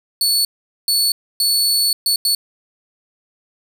sawtooth tone bursts at uneven times, 4435 Hz, C#8, in tune, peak -11 dBFS, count 5, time 0.21-0.45 / 0.88-1.12 / 1.4-1.93 / 2.06-2.16 / 2.25-2.35 s, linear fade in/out 2 ms, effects none

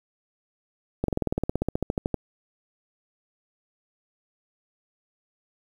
slowing click train, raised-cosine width 2 ms, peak -11 dBFS, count 19, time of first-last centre 1.04-2.143 s, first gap 43 ms, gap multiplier 1.04, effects 8-bit

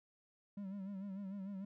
triangle tone with vibrato, 196 Hz, G3, in tune, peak -40 dBFS, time 0.57-1.65 s, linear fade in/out 5 ms, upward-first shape sine, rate 6.7 Hz, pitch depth 72 cents each way, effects none

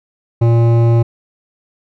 sine tone with hard clipping, 116.54 Hz, A#2, in tune, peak -10 dBFS, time 0.41-1.03 s, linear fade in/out 10 ms, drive 13 dB, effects none

